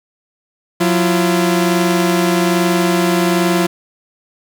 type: tone pair together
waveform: sawtooth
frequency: 180 / 338.8 Hz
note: F#3 / E4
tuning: -47 / +48 cents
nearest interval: major seventh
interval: 1095 cents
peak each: -11 dBFS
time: 0.8-3.67 s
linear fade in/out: 10 ms
effects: none